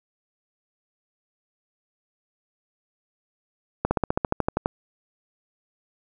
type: slowing click train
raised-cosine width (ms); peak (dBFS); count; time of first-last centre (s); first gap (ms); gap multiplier
1; -7; 12; 3.85-4.659; 60; 1.04
effects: none